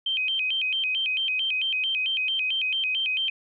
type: tone with vibrato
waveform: sine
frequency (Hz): 2809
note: F7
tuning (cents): +9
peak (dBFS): -23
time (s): 0.06-3.3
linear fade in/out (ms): 5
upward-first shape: square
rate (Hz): 4.5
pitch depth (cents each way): 190
effects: none